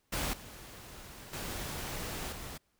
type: noise with level steps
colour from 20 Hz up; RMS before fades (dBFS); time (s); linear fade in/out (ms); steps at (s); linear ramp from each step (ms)
pink; -34 / -49 / -39 / -44; 0.12-2.58; 10; 0.33 / 1.33 / 2.32; 5
effects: pink hiss -75 dBFS RMS until 2.79 s